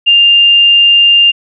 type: tone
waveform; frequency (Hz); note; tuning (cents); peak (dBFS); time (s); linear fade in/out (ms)
sine; 2800; F7; +4; -3; 0.06-1.32; 20
effects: none